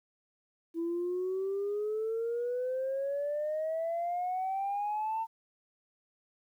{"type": "exponential sweep", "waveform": "sine", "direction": "up", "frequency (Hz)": [329.6, 909], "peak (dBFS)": -29, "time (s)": [0.74, 5.27], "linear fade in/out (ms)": 50, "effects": ["tanh soft clip ceiling -27 dBFS", "11-bit"]}